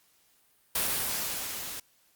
white noise with level ramp, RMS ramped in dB -27 to -39 dBFS, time 0.75-1.8 s, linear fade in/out 5 ms, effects white hiss -66 dBFS RMS until 2.15 s + Opus 48 kbps

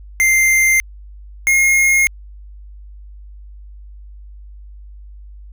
square tone pair in turn, 2093 / 2147 Hz, C7 / C7, 0 / +44 cents, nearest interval unison, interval 44 cents, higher second, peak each -11 dBFS, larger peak neither, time 0.2-0.8 / 1.47-2.07 s, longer neither, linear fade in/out 0 ms, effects added 50 Hz sine -34 dBFS peak until 5.52 s

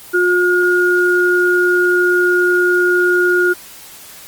sine tone pair together, 357.9 / 1431.6 Hz, F4 / F6, +42 / +42 cents, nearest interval 2 octaves, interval 2400 cents, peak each -13 dBFS, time 0.13-3.54 s, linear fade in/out 20 ms, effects white hiss -37 dBFS RMS until 4.27 s + Opus 24 kbps

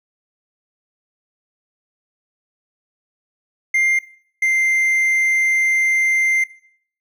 triangle tone pair in turn, 2100 / 2090 Hz, C7 / C7, +6 / -2 cents, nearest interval unison, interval 8 cents, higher first, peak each -12 dBFS, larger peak neither, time 3.74-3.99 / 4.42-6.44 s, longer second, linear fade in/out 5 ms, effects noise-tail reverb RT60 0.6 s tail -19 dB re dry

